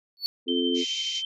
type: tone with exponential growth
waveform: triangle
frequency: 4452 Hz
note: C#8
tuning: 7 cents sharp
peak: -19 dBFS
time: 0.17-0.26 s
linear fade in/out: 0 ms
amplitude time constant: 18 ms
type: harmonic tone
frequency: 87.31 Hz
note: F2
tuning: in tune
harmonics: 3 / 4 / 5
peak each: -26 / -28 / -30 dBFS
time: 0.46-0.85 s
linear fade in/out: 50 ms
type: tone with tremolo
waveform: sine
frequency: 3108 Hz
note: G7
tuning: 16 cents flat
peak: -26 dBFS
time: 0.48-1.25 s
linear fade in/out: 2 ms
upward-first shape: sine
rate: 12 Hz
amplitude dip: 40%
type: band-pass noise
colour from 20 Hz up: white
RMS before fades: -36 dBFS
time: 0.74-1.23 s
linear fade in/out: 50 ms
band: 2100 to 6800 Hz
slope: 96 dB/octave
effects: none